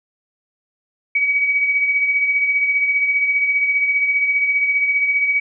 sine tone with tremolo, 2268 Hz, C#7, 39 cents sharp, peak -12 dBFS, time 1.15-5.4 s, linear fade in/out 5 ms, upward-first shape triangle, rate 15 Hz, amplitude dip 55%, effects none

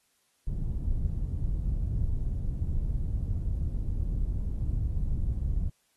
pink low-pass noise, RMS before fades -29 dBFS, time 0.47-5.7 s, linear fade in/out 10 ms, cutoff 100 Hz, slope 12 dB/octave, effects white hiss -71 dBFS RMS until 5.96 s + AAC 32 kbps

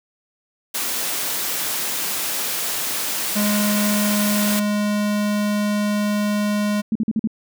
white high-pass noise, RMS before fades -24 dBFS, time 0.74-4.6 s, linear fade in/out 10 ms, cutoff 180 Hz, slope 12 dB/octave
square tone, 207.7 Hz, G#3, in tune, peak -19 dBFS, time 3.35-6.82 s, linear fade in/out 20 ms
sine tone bursts, 220 Hz, A3, in tune, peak -16 dBFS, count 5, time 6.92-7.274 s, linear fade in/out 2 ms, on 34 ms, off 46 ms
effects none

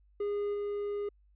triangle tone with level steps, 409.6 Hz, G#4, 24 cents flat, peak -28 / -30 dBFS, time 0.2-1.09 s, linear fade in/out 5 ms, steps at 0.53 s, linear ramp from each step 20 ms, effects added 50 Hz sine -61 dBFS peak until 1.35 s + resampled to 8000 Hz

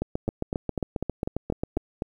two click trains, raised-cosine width 2 ms, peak -13 / -14 dBFS, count 14 / 8, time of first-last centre 0.02-1.77 / 0.28-2.021 s, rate 7.43 / 4.02 Hz, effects 9-bit

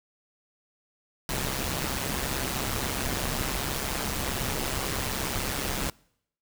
pink noise with amplitude modulation, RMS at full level -27 dBFS, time 1.29-5.9 s, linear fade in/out 2 ms, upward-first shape sine, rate 134 Hz, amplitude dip 70%, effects noise-tail reverb RT60 0.7 s tail -25 dB re dry

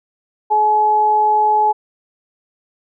sine tone pair together, 425.7 / 851.4 Hz, G#4 / G#5, +43 / +43 cents, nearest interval octave, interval 1200 cents, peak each -22 / -11 dBFS, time 0.5-1.73 s, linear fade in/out 20 ms, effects none

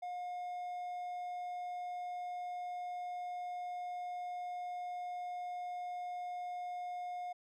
triangle tone, 716 Hz, F5, 43 cents sharp, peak -37 dBFS, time 0.02-7.33 s, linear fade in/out 10 ms, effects none

